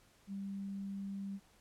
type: tone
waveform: sine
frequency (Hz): 197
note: G3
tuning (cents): +9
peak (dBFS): -39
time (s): 0.27-1.4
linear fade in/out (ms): 50
effects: pink hiss -67 dBFS RMS until 1.6 s + low-pass 12000 Hz 12 dB/octave